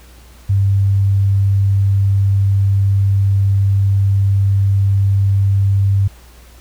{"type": "tone", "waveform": "sine", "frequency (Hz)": 98.6, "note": "G2", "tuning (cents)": 11, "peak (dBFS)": -10, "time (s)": [0.49, 6.08], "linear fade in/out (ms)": 10, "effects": ["added 60 Hz sine -40 dBFS peak until 6.6 s", "pink hiss -46 dBFS RMS until 6.6 s"]}